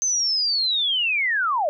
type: linear sweep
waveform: sine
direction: down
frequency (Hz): 6272 to 560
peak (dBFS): -19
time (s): 0.02-1.69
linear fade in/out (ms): 0
effects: none